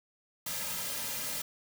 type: noise with comb filter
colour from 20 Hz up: white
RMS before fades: -36 dBFS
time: 0.46-1.42 s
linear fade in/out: 5 ms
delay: 2.7 ms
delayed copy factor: -0.95
effects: none